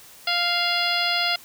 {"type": "harmonic tone with a mistuned harmonic", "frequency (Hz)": 698.5, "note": "F5", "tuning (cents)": 0, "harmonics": [1, 2, 3, 4, 5, 6, 7], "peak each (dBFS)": [-28, -28, -28, -28, -28, -28, -28], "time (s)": [0.27, 1.36], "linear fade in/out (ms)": 5, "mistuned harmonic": 5, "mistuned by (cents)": -54, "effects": ["white hiss -47 dBFS RMS until 1.44 s"]}